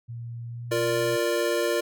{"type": "tone with pitch glide", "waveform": "sine", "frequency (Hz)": [117.6, 123.02], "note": ["A#2", "B2"], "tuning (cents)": [16, -6], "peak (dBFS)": -33, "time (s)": [0.08, 1.17], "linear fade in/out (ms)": 20, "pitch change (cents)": 78, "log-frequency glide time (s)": [0.48, 0.98]}
{"type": "chord", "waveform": "square", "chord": "Bb major", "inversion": "second", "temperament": "equal", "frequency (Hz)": [349.2, 466.2, 587.3], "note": ["F4", "Bb4", "D5"], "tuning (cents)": [0, 0, 0], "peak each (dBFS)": -28, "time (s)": [0.71, 1.81], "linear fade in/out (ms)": 10}
{"effects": []}